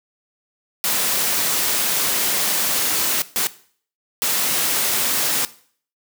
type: noise bursts at uneven times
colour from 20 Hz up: white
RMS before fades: -20 dBFS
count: 3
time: 0.84-3.22 / 3.36-3.47 / 4.22-5.45 s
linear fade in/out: 0 ms
effects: noise-tail reverb RT60 0.5 s tail -17 dB re dry + high-pass 150 Hz 12 dB/octave